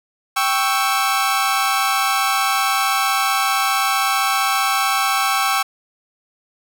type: chord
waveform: sawtooth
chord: C# diminished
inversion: second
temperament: equal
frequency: 784 / 1108.7 / 1318.5 Hz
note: G5 / C#6 / E6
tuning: 0 / 0 / 0 cents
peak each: -17 dBFS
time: 0.36-5.63 s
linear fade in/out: 10 ms
effects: none